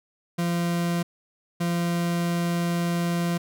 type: tone pair in turn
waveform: 40% pulse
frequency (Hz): 172 / 172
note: F3 / F3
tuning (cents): -26 / -26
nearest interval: unison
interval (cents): 0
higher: neither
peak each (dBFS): -22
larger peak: neither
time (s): 0.38-1.03 / 1.6-3.38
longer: second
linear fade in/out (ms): 10
effects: none